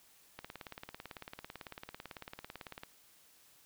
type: click train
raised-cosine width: 0.3 ms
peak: -28 dBFS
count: 45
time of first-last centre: 0.39-2.834 s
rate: 18 Hz
effects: white hiss -64 dBFS RMS until 3.65 s